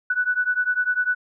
sine beating tone pair, 1480 / 1490 Hz, F#6 / F#6, 0 / +12 cents, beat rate 10 Hz, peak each -22 / -23 dBFS, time 0.1-1.15 s, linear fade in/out 5 ms, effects none

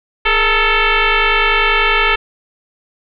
sine tone with frequency modulation, 466.2 Hz, A#4, in tune, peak -10 dBFS, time 0.25-2.16 s, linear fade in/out 10 ms, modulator 441 Hz, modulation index 6, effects none

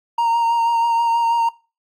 triangle tone with vibrato, 929 Hz, A#5, 6 cents flat, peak -13 dBFS, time 0.18-1.49 s, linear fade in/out 5 ms, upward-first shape sine, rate 6.2 Hz, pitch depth 20 cents each way, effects noise-tail reverb RT60 0.3 s tail -20 dB re dry + AAC 64 kbps

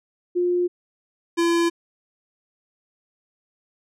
sine / square tone pair in turn, 354.6 / 339 Hz, F4 / E4, +26 / +49 cents, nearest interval minor second, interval 77 cents, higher first, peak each -18 dBFS, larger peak neither, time 0.35-0.68 / 1.37-1.7 s, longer neither, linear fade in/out 20 ms, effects low-pass 9000 Hz 12 dB/octave

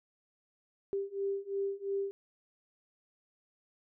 sine beating tone pair, 393.7 / 396.6 Hz, G4 / G4, +8 / +20 cents, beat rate 2.9 Hz, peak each -36 / -35 dBFS, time 0.93-2.11 s, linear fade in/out 0 ms, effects none

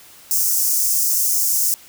white high-pass noise, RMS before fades -18 dBFS, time 0.31-1.74 s, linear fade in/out 0 ms, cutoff 5400 Hz, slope 48 dB/octave, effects white hiss -45 dBFS RMS until 1.88 s

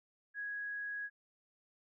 sine tone, 1661.2 Hz, G#6, in tune, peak -38 dBFS, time 0.34-1.1 s, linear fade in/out 50 ms, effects none

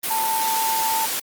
sine tone in noise, 892 Hz, A5, 23 cents sharp, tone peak -21 dBFS, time 0.1-1.06 s, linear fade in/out 10 ms, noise white, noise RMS -25 dBFS, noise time 0.03-1.2 s, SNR +1 dB, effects high-pass 200 Hz 12 dB/octave + Opus 32 kbps

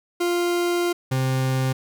40% pulse tone pair in turn, 349.2 / 131.1 Hz, F4 / C3, 0 / +4 cents, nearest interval octave + perfect fourth, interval 1696 cents, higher first, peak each -19 dBFS, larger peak neither, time 0.2-0.93 / 1.11-1.73 s, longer first, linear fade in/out 10 ms, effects none

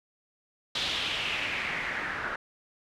white noise with low-pass filter sweep, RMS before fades -32 dBFS, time 0.75-2.36 s, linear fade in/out 5 ms, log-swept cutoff 3700 to 1500 Hz, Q 3.4, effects none

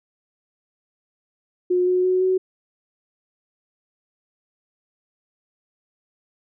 sine tone with pitch steps, 360.6 / 364.8 / 369 / 373.3 Hz, F#4 / F#4 / F#4 / F#4, -45 / -24 / -5 / +15 cents, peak -16 dBFS, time 1.7-2.38 s, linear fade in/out 10 ms, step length 170 ms, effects none

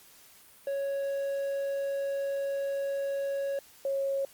triangle / sine tone pair in turn, 554.4 / 548 Hz, C#5 / C#5, 0 / -20 cents, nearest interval unison, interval 20 cents, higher first, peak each -27 dBFS, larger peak neither, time 0.67-3.59 / 3.85-4.25 s, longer first, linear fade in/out 2 ms, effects white hiss -56 dBFS RMS until 4.33 s + Opus 48 kbps

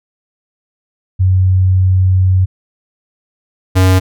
sine / square tone pair in turn, 93.2 / 93.2 Hz, F#2 / F#2, +13 / +13 cents, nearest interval unison, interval 0 cents, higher neither, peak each -7 dBFS, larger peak neither, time 1.19-2.46 / 3.75-4 s, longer first, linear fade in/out 20 ms, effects none

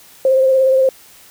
sine tone with vibrato, 527 Hz, C5, 12 cents sharp, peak -9 dBFS, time 0.25-0.89 s, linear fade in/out 2 ms, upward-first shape triangle, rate 17 Hz, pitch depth 28 cents each way, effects white hiss -44 dBFS RMS until 1.3 s

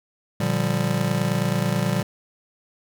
square chord, G minor seventh, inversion first, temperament just, 117.6 / 147 / 176.4 / 196 Hz, Bb2 / D3 / F3 / G3, +16 / +2 / +18 / 0 cents, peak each -27 dBFS, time 0.4-2.03 s, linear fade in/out 5 ms, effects none

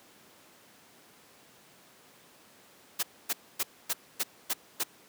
white noise bursts, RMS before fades -29 dBFS, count 7, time 2.99-4.837 s, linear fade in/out 10 ms, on 41 ms, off 260 ms, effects pink hiss -57 dBFS RMS until 5.08 s + high-pass 200 Hz 12 dB/octave

